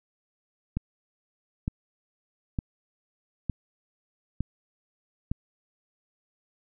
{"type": "click train", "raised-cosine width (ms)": 5, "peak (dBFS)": -15, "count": 6, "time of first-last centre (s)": [0.77, 5.315], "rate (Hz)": 1.1, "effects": []}